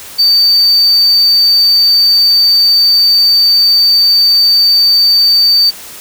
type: tone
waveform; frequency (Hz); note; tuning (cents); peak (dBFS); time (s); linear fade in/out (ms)
triangle; 4594; D8; -39; -4; 0.18-5.71; 20
effects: white hiss -30 dBFS RMS until 6 s